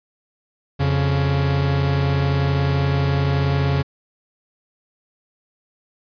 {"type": "tone pair together", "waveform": "45% pulse", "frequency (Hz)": [87.8, 139.37], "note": ["F2", "C#3"], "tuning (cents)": [10, 10], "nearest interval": "minor sixth", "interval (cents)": 800, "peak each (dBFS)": [-22, -18], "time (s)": [0.79, 3.83], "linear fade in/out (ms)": 20, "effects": ["resampled to 11025 Hz"]}